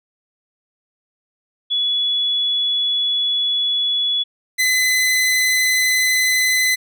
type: tone pair in turn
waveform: sine / sawtooth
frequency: 3400 / 2022 Hz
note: G#7 / B6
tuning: +40 / +40 cents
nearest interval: major sixth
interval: 900 cents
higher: first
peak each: -16 / -11 dBFS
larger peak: second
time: 1.7-4.24 / 4.58-6.76 s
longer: first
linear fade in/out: 20 ms
effects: none